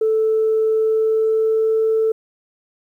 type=tone with pitch glide; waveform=sine; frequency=439.5 to 442.6 Hz; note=A4 to A4; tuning=-2 to +10 cents; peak=-13 dBFS; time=0.01-2.12 s; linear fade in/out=5 ms; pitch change=+12 cents; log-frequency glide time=0.74-1.84 s; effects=tanh soft clip ceiling -10 dBFS + 9-bit